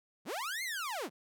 sawtooth linear two-way sweep, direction up then down, 116.54 to 2160 to 133.7 Hz, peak -32 dBFS, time 0.25-1.1 s, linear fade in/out 50 ms, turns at 0.63 s, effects none

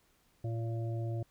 harmonic tone, 114.6 Hz, A#2, 29 cents flat, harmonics 1 / 3 / 5 / 6, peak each -33 / -43 / -47 / -49 dBFS, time 0.44-1.23 s, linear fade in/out 5 ms, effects pink hiss -70 dBFS RMS until 1.3 s

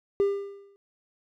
triangle tone with exponential decay, 399.3 Hz, G4, 32 cents sharp, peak -15 dBFS, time 0.2-0.76 s, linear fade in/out 0 ms, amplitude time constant 120 ms, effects tanh soft clip ceiling -14 dBFS

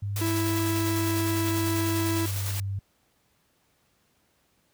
sine tone with pitch glide, 100.9 to 98.2 Hz, G#2 to G2, -49 to +4 cents, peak -27 dBFS, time 0.02-2.79 s, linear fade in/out 5 ms, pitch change -47 cents, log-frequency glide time 0.65-2.57 s
white noise with tremolo, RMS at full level -34 dBFS, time 0.16-2.6 s, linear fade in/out 2 ms, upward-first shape square, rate 10 Hz, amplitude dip 30%
45% pulse tone, 329.6 Hz, E4, in tune, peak -26 dBFS, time 0.21-2.26 s, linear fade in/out 5 ms
effects pink hiss -68 dBFS RMS until 4.73 s + high-pass 60 Hz 12 dB/octave

